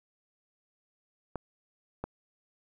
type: clicks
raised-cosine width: 1 ms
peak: -20 dBFS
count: 2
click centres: 1.357 / 2.04 s
effects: 10-bit